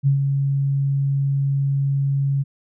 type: tone with ADSR envelope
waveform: sine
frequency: 138.59 Hz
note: C#3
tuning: in tune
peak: -12 dBFS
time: 0.03-2.44 s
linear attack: 38 ms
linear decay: 110 ms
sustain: -5 dB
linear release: 26 ms
effects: none

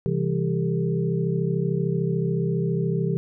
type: tone cluster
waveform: sine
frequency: 132.4 / 165.6 / 199.4 / 395.1 / 449.7 Hz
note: C3 / E3 / G3 / G4 / A4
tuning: +21 / +8 / +30 / +14 / +38 cents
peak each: -27 / -24 / -32 / -28 / -33 dBFS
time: 0.06-3.17 s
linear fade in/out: 0 ms
effects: none

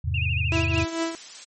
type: chord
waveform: sine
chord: E augmented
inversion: none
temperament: equal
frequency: 82.41 / 103.83 / 130.81 Hz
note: E2 / G#2 / B#2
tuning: 0 / 0 / 0 cents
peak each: -25 / -28 / -29 dBFS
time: 0.04-0.85 s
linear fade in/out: 10 ms
type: tone with vibrato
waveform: sine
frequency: 2620 Hz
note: E7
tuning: 11 cents flat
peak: -26 dBFS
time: 0.14-0.83 s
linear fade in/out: 5 ms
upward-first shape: sine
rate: 13 Hz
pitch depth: 120 cents each way
type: tone with tremolo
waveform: sawtooth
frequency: 329.6 Hz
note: E4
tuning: in tune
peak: -18 dBFS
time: 0.52-1.15 s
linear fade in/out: 0 ms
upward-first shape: triangle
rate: 4.5 Hz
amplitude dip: 75%
type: noise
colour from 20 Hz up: blue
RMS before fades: -36 dBFS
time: 0.79-1.45 s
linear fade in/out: 20 ms
effects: MP3 32 kbps

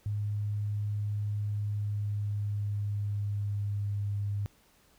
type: tone with pitch glide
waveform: sine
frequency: 103.83 to 101.63 Hz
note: G#2 to G#2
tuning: 0 to -37 cents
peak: -29 dBFS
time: 0.06-4.46 s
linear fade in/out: 0 ms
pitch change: -37 cents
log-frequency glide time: 1.5-4.13 s
effects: pink hiss -64 dBFS RMS until 4.98 s

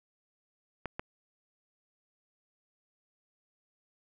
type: clicks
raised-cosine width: 0.5 ms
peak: -20 dBFS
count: 2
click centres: 0.857 / 0.995 s
effects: none

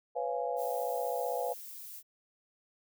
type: chord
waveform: sine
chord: C# dominant seventh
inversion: third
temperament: just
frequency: 498.9 / 554.4 / 693 / 831.5 Hz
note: B4 / C#5 / E#5 / G#5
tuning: +17 / 0 / -14 / +2 cents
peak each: -35 / -38 / -36 / -38 dBFS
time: 0.15-1.54 s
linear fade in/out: 20 ms
type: noise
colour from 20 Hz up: violet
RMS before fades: -46 dBFS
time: 0.56-2.03 s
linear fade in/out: 50 ms
effects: none

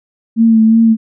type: tone with vibrato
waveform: sine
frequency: 224.2 Hz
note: A3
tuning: 33 cents sharp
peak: -5 dBFS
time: 0.36-0.97 s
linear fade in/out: 50 ms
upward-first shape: sine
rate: 2.8 Hz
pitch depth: 29 cents each way
effects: none

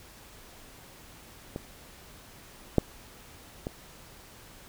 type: clicks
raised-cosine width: 2 ms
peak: -20 / -6 / -19 dBFS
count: 3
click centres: 1.561 / 2.783 / 3.669 s
effects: pink hiss -51 dBFS RMS until 4.68 s

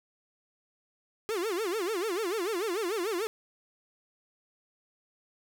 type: tone with vibrato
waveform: 45% pulse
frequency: 394 Hz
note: G4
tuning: 9 cents sharp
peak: -29 dBFS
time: 1.29-3.27 s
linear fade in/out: 0 ms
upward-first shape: sine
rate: 6.8 Hz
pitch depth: 260 cents each way
effects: none

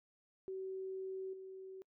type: tone with level steps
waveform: sine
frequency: 380 Hz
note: F#4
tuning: 46 cents sharp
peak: -40 / -47 dBFS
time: 0.48-1.82 s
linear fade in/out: 0 ms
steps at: 1.33 s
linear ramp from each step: 5 ms
effects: noise-tail reverb RT60 0.1 s tail -26 dB re dry

